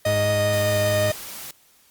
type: tone with pitch glide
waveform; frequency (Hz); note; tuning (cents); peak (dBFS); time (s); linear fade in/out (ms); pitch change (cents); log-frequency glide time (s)
45% pulse; 622 to 615.6; D#5 to D#5; -1 to -19; -20; 0.05-1.12; 5; -18; 0.29-0.69
type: tone with vibrato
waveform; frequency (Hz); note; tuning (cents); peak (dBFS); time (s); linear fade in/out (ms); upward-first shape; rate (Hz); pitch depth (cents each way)
40% pulse; 103.6; G#2; -4; -23; 0.06-1.11; 5; sine; 5.1; 25
type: noise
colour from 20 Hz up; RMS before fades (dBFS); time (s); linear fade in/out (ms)
white; -36; 0.53-1.51; 2
effects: white hiss -57 dBFS RMS until 1.9 s + Opus 48 kbps